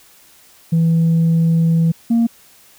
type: tone pair in turn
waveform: sine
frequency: 164.81 / 232 Hz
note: E3 / A#3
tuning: 0 / -8 cents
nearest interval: tritone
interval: 592 cents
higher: second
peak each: -9 dBFS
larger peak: neither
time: 0.72-1.92 / 2.1-2.27 s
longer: first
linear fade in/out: 10 ms
effects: tanh soft clip ceiling -9 dBFS + white hiss -48 dBFS RMS until 2.78 s